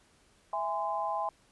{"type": "chord", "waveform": "sine", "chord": "E augmented", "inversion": "none", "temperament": "just", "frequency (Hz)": [659.3, 824.1, 1030.1], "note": ["E5", "G#5", "B#5"], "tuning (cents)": [0, -14, -27], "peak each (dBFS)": [-36, -33, -34], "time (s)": [0.53, 1.29], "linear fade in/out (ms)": 2, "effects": ["pink hiss -65 dBFS RMS until 1.51 s", "resampled to 24000 Hz"]}